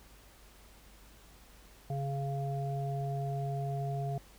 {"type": "harmonic tone", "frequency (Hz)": 138.59, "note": "C#3", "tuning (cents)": 0, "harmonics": [1, 3, 5], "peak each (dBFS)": [-33, -43, -39], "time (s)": [1.9, 4.18], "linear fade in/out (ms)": 2, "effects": ["added 50 Hz sine -58 dBFS peak until 4.38 s", "pink hiss -59 dBFS RMS until 4.38 s"]}